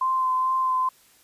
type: tone with vibrato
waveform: sine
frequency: 1036 Hz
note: C6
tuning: 17 cents flat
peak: -20 dBFS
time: 0.01-0.89 s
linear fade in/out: 5 ms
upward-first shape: sine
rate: 2.3 Hz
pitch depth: 15 cents each way
effects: white hiss -57 dBFS RMS until 1.23 s + resampled to 32000 Hz